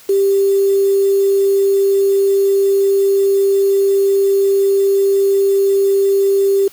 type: tone with quantisation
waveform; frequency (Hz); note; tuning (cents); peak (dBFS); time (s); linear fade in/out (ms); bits
sine; 393.7; G4; +8; -10; 0.09-6.68; 5; 5
effects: white hiss -43 dBFS RMS until 6.72 s